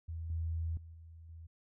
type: tone with level steps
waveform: sine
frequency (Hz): 82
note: E2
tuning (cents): -9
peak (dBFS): -38 / -33 / -48 / -50 / -47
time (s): 0.08-1.47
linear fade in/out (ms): 10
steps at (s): 0.3 / 0.77 / 0.94 / 1.29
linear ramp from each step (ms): 2
effects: none